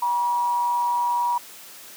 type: tone with amplitude modulation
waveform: sine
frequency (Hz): 962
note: B5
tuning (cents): -46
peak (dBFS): -18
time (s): 0.02-1.38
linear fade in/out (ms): 5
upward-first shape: sine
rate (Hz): 178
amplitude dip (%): 35
effects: white hiss -43 dBFS RMS until 1.96 s + high-pass 200 Hz 12 dB/octave